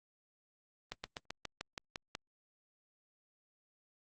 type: slowing click train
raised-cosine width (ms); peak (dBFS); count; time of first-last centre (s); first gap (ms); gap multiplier
0.2; -22; 9; 0.92-2.151; 120; 1.07
effects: Opus 24 kbps